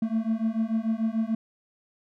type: beating tone pair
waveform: triangle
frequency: 220 / 226.8 Hz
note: A3 / A#3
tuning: 0 / -47 cents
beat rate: 6.8 Hz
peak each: -25 dBFS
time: 0.02-1.35 s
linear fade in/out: 5 ms
effects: none